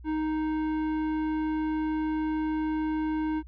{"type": "tone with tanh clipping", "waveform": "sine", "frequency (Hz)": 311.1, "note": "D#4", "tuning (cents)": 0, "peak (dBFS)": -28, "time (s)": [0.04, 3.43], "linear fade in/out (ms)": 50, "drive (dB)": 13, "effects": ["added 60 Hz sine -43 dBFS peak until 3.47 s"]}